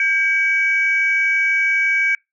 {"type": "tone pair together", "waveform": "sine", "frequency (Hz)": [1594, 2273], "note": ["G6", "C#7"], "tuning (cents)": [28, 43], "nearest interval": "tritone", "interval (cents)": 615, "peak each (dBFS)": [-19, -15], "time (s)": [0, 2.15], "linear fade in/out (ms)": 2, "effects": ["noise-tail reverb RT60 0.2 s tail -26 dB re dry", "tanh soft clip ceiling -8 dBFS"]}